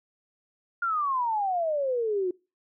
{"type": "exponential sweep", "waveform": "sine", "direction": "down", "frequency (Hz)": [1421, 352.7], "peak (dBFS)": -24, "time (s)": [0.82, 2.31], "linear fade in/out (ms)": 5, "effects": ["noise-tail reverb RT60 0.3 s tail -24 dB re dry"]}